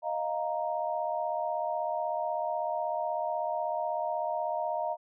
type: chord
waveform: sine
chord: Eb suspended second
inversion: none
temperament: equal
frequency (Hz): 622.3 / 698.5 / 932.3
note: Eb5 / F5 / Bb5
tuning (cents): 0 / 0 / 0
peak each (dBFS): -33 / -33 / -34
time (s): 0.02-4.97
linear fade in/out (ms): 50
effects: none